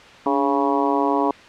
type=harmonic tone with a mistuned harmonic; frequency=138.59 Hz; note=C#3; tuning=in tune; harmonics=2 / 3 / 4 / 5 / 6 / 7 / 8; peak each=-22 / -24 / -28 / -25 / -27 / -23 / -28 dBFS; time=0.26-1.31 s; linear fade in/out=2 ms; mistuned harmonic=2; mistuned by=+65 cents; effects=white hiss -43 dBFS RMS until 1.48 s + low-pass 3000 Hz 12 dB/octave